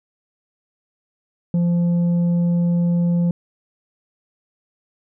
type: tone with tanh clipping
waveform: triangle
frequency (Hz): 172.9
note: F3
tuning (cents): -17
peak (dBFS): -16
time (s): 1.54-3.31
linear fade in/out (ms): 2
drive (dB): 9
effects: none